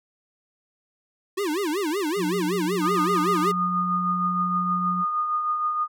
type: tone with vibrato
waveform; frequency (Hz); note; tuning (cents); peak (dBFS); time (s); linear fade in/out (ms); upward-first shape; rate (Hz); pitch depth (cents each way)
square; 350; F4; +4; -24; 1.37-3.52; 10; sine; 5.3; 290
type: tone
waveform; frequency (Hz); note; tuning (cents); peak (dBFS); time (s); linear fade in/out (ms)
sine; 180.7; F#3; -41; -27; 2.16-5.05; 50
type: tone with tremolo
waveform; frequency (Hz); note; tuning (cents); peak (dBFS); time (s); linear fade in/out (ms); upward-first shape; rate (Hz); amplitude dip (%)
sine; 1227; D#6; -25; -20; 2.81-5.88; 50; triangle; 6.4; 45
effects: none